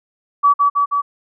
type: tone with echo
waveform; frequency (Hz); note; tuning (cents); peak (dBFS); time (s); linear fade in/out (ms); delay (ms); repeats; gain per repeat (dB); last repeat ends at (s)
sine; 1144; D6; -46; -8; 0.43-0.54; 20; 160; 3; -2; 1.02
effects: none